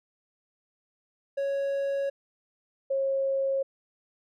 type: tone pair in turn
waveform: triangle / sine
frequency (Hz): 554.4 / 542.1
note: C#5 / C#5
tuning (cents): 0 / -39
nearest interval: unison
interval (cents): 39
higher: first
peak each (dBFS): -24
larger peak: neither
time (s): 1.37-2.1 / 2.9-3.63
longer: neither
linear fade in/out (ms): 10
effects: none